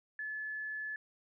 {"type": "tone", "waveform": "sine", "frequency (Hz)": 1724, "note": "A6", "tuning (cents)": -36, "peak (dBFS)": -37, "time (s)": [0.19, 0.96], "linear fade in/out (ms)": 2, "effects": []}